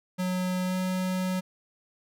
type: tone with pitch glide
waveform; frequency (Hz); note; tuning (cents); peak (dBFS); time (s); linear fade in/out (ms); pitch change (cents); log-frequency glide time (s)
square; 183.2 to 185.01; F#3 to F#3; -17 to 0; -27; 0.18-1.41; 20; +17; 0.65-0.75
effects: none